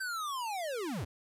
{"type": "linear sweep", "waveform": "square", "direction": "down", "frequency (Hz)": [1568, 68], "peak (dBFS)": -35, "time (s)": [0, 1.05], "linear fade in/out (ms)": 10, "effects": ["resampled to 32000 Hz", "11-bit"]}